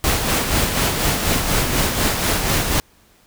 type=noise with tremolo; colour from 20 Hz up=pink; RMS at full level=-17 dBFS; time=0.04-2.8 s; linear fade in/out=0 ms; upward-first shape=sine; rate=4.1 Hz; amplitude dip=45%; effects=pink hiss -54 dBFS RMS until 3.26 s

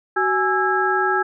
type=tone cluster; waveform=sine; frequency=375.6 / 835 / 1322 / 1638 Hz; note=F#4 / G#5 / E6 / G#6; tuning=+26 / +9 / +5 / -24 cents; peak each=-22 dBFS; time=0.16-1.23 s; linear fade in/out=10 ms; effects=none

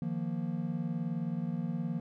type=chord; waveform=triangle; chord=Eb suspended second; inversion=none; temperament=equal; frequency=155.56 / 174.61 / 233.1 Hz; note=Eb3 / F3 / Bb3; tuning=0 / 0 / 0 cents; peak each=-35 / -33 / -35 dBFS; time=0.02-2 s; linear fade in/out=2 ms; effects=none

